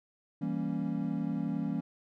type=chord; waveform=triangle; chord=E diminished seventh; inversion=none; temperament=equal; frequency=164.81 / 196 / 233.1 / 277.2 Hz; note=E3 / G3 / Bb3 / Db4; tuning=0 / 0 / 0 / 0 cents; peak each=-34 dBFS; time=0.41-1.81 s; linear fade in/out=10 ms; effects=none